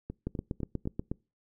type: two click trains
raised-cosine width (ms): 3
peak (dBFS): -19 / -24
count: 8 / 4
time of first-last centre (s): 0.27-1.115 / 0.1-0.856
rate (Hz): 8.28 / 3.97
effects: noise-tail reverb RT60 0.3 s tail -25 dB re dry